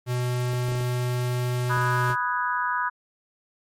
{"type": "tone", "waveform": "square", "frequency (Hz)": 123.8, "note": "B2", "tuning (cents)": 5, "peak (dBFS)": -24, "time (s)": [0.06, 2.16], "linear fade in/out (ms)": 50}
{"type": "clicks", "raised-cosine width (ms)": 2, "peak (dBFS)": -24, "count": 7, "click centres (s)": [0.534, 0.686, 0.72, 0.752, 0.809, 1.772, 2.101]}
{"type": "chord", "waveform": "sine", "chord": "G# minor seventh", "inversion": "first", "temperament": "equal with one note detuned", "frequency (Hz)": [987.8, 1244.5, 1480, 1656.4], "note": ["B5", "D#6", "F#6", "G#6"], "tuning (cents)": [0, 0, 0, -5], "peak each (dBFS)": [-26, -29, -29, -31], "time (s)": [1.69, 2.9], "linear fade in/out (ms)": 20}
{"effects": ["MP3 64 kbps"]}